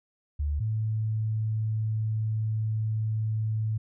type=tone pair in turn; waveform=sine; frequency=73.42 / 109.37 Hz; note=D2 / A2; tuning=0 / -10 cents; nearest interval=perfect fifth; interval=690 cents; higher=second; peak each=-25 dBFS; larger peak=neither; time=0.39-0.6 / 0.6-3.78 s; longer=second; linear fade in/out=10 ms; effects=none